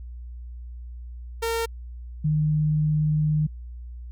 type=tone pair in turn; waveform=sawtooth / sine; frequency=458.1 / 152.87 Hz; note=A#4 / D#3; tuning=-30 / -30 cents; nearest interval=octave + perfect fifth; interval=1900 cents; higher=first; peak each=-20 / -19 dBFS; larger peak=second; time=1.42-1.66 / 2.24-3.47 s; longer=second; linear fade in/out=10 ms; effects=added 60 Hz sine -35 dBFS peak until 4.11 s